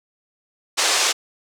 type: band-pass noise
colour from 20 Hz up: white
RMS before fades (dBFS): -19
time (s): 0.77-1.13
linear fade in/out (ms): 20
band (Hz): 400 to 7400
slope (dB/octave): 24
effects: none